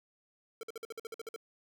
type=tone bursts; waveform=square; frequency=451.7 Hz; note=A4; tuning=45 cents sharp; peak=-40 dBFS; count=11; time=0.61-1.362 s; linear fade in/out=2 ms; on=22 ms; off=51 ms; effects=none